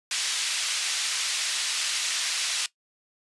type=band-pass noise; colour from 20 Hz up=pink; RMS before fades=-28 dBFS; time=0.11-2.66 s; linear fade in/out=2 ms; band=2800 to 7900 Hz; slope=12 dB/octave; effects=noise-tail reverb RT60 0.1 s tail -18 dB re dry + resampled to 24000 Hz